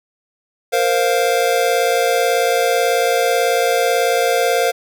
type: chord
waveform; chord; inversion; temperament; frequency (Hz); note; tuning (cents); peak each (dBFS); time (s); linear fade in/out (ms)
square; Bb suspended second; none; just; 466.2 / 524.4 / 699.2; Bb4 / C5 / F5; 0 / +4 / +2; -19; 0.72-4.72; 20
effects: none